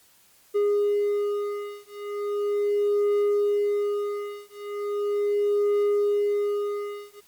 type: beating tone pair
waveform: triangle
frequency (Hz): 410.4 / 410.78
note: G#4 / G#4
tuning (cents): -21 / -19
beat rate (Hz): 0.38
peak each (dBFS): -23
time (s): 0.54-7.21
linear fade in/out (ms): 20
effects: white hiss -58 dBFS RMS until 7.27 s + MP3 96 kbps